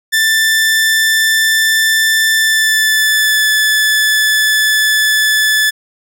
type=tone with pitch glide; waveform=sawtooth; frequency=1771 to 1734.6 Hz; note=A6 to A6; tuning=+11 to -25 cents; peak=-6 dBFS; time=0.12-5.71 s; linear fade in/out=20 ms; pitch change=-36 cents; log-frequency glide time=2.35-3.49 s; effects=none